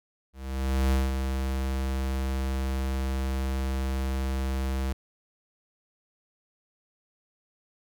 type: tone with ADSR envelope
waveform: square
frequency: 66.2 Hz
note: C2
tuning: 21 cents sharp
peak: -21 dBFS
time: 0.33-4.93 s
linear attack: 590 ms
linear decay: 190 ms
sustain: -6 dB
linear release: 6 ms
effects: none